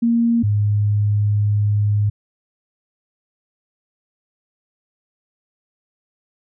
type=tone pair in turn; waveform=sine; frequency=233.1 / 103.83 Hz; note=A#3 / G#2; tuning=0 / 0 cents; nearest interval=octave + major second; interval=1400 cents; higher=first; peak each=-13 / -14 dBFS; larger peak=first; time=0.02-0.43 / 0.43-2.1 s; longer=second; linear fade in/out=10 ms; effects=none